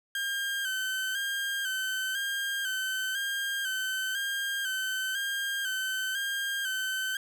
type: tone with vibrato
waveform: 30% pulse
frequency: 1569 Hz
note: G6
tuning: 1 cent sharp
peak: -27 dBFS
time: 0.15-7.17 s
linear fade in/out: 2 ms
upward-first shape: square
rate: 1 Hz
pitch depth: 41 cents each way
effects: none